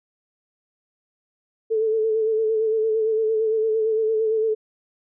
sine tone with vibrato, 440 Hz, A4, in tune, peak -18 dBFS, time 1.7-4.55 s, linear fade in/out 20 ms, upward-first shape sine, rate 8.8 Hz, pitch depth 37 cents each way, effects none

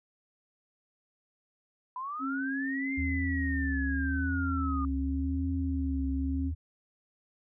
sine linear two-way sweep, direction up then down, 987.8 to 2115 to 1206 Hz, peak -34 dBFS, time 1.96-4.85 s, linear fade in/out 2 ms, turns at 2.94 s
sine tone with pitch glide, 270.4 to 268.5 Hz, C#4 to C4, -43 to +45 cents, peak -31 dBFS, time 2.19-6.52 s, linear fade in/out 50 ms, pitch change -12 cents, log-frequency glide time 4.61-6.04 s
sine tone with vibrato, 76 Hz, D#2, 40 cents flat, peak -30 dBFS, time 2.97-6.55 s, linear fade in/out 20 ms, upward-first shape triangle, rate 0.88 Hz, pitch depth 160 cents each way
effects none

